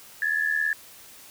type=tone pair together; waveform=sine; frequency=1681.4 / 1760 Hz; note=G#6 / A6; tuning=+21 / 0 cents; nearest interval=minor second; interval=79 cents; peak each=-25 dBFS; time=0.22-0.73 s; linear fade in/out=2 ms; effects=white hiss -48 dBFS RMS until 1.3 s